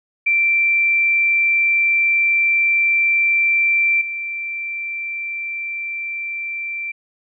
sine tone with level steps, 2349 Hz, D7, in tune, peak -13 / -23 dBFS, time 0.26-6.92 s, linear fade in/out 10 ms, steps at 4.01 s, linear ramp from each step 5 ms, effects none

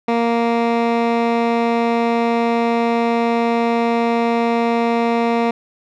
15% pulse tone with low-pass filter, 233.1 Hz, A#3, in tune, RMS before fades -17 dBFS, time 0.08-5.51 s, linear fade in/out 5 ms, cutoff 2700 Hz, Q 0.63, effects none

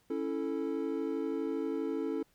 triangle chord, A major, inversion first, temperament equal, 277.2 / 329.6 / 440 Hz, C#4 / E4 / A4, 0 / 0 / 0 cents, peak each -34 dBFS, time 0.1-2.23 s, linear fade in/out 5 ms, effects pink hiss -70 dBFS RMS until 2.34 s

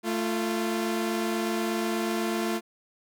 sawtooth tone pair together, 221.7 / 346.6 Hz, A3 / F4, +13 / -13 cents, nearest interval minor sixth, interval 774 cents, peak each -25 dBFS, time 0.03-2.61 s, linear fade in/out 50 ms, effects none

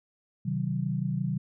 sine chord, C diminished, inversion none, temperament just, 130.81 / 156.98 / 188.37 Hz, C3 / Eb3 / Gb3, 0 / +16 / +31 cents, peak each -31 dBFS, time 0.45-1.38 s, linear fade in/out 10 ms, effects none

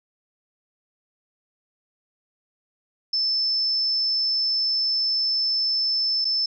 sine tone with dropouts, 5274 Hz, E8, in tune, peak -20 dBFS, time 3.13-6.46 s, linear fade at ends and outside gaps 5 ms, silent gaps 6.246-6.251 s, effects none

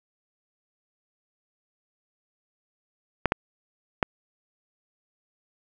clicks, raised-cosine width 0.5 ms, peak -5 dBFS, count 3, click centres 3.257 / 3.321 / 4.028 s, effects none

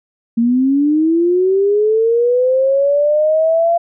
sine linear sweep, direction up, 227.4 to 687 Hz, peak -10 dBFS, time 0.37-3.78 s, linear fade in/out 10 ms, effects none

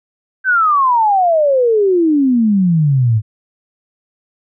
sine exponential sweep, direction down, 1568 to 104.1 Hz, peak -9 dBFS, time 0.44-3.22 s, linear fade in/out 50 ms, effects none

